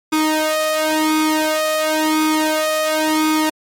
sawtooth tone with flanger, 311.1 Hz, D#4, in tune, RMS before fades -17 dBFS, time 0.12-3.5 s, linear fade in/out 10 ms, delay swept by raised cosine 0.84 to 1.64 ms, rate 0.95 Hz, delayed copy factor +0.9, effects MP3 64 kbps

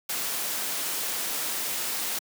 white noise, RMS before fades -30 dBFS, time 0.09-2.19 s, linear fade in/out 5 ms, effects high-pass 200 Hz 12 dB/octave

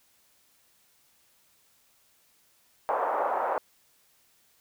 pink band-pass noise, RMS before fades -28 dBFS, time 2.89-3.58 s, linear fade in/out 0 ms, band 580 to 1100 Hz, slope 24 dB/octave, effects white hiss -65 dBFS RMS until 4.6 s

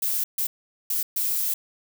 violet noise bursts at uneven times, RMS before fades -25 dBFS, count 4, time 0.02-0.24 / 0.38-0.47 / 0.9-1.03 / 1.16-1.54 s, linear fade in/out 5 ms, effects none

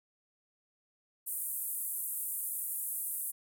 white band-pass noise, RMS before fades -37 dBFS, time 1.26-3.32 s, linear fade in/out 20 ms, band 8800 to 15000 Hz, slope 48 dB/octave, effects none

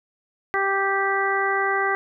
harmonic tone, 392 Hz, G4, in tune, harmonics 1 / 2 / 3 / 4 / 5, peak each -26 / -26 / -26 / -26 / -26 dBFS, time 0.54-1.95 s, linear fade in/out 0 ms, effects none

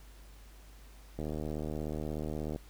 click train, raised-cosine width 2 ms, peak -24 dBFS, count 106, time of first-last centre 1.19-2.561 s, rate 76.6 Hz, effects added 50 Hz sine -51 dBFS peak until 2.69 s + pink hiss -60 dBFS RMS until 2.69 s

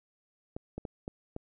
clicks, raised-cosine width 2 ms, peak -24 dBFS, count 5, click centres 0.565 / 0.78 / 0.852 / 1.079 / 1.364 s, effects none

